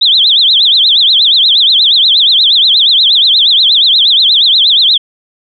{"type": "tone with vibrato", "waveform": "sine", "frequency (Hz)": 3570, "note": "A7", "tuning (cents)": 24, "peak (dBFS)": -4, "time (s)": [0.01, 4.98], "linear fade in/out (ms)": 10, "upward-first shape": "triangle", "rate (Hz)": 8.4, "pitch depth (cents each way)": 280, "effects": []}